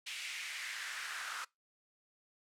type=noise with high-pass filter sweep; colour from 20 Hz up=pink; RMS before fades=-42 dBFS; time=0.06-1.45 s; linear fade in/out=10 ms; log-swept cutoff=2600 to 1300 Hz; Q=2.9; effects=noise-tail reverb RT60 0.2 s tail -24 dB re dry + low-pass 9000 Hz 12 dB/octave